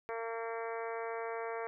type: harmonic tone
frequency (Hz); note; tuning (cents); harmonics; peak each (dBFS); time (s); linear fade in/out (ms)
228.3; A#3; -36; 2 / 3 / 4 / 5 / 6 / 7 / 8 / 9 / 10; -39 / -43 / -45 / -47 / -49 / -50 / -51 / -52 / -53; 0.09-1.67; 0
effects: none